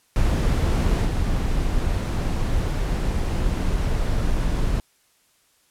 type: noise with level steps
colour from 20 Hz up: brown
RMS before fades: -19 / -22 dBFS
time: 0.16-4.8 s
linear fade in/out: 0 ms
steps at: 1.04 s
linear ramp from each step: 20 ms
effects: white hiss -62 dBFS RMS until 5.7 s + low-pass 12000 Hz 12 dB/octave